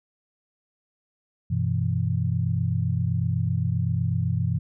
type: chord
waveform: sine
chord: E minor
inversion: first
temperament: equal with one note detuned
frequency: 95.65 / 123.47 / 164.81 Hz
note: G2 / B2 / E3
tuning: -42 / 0 / 0 cents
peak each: -26 / -25 / -27 dBFS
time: 1.5-4.59 s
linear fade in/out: 10 ms
effects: none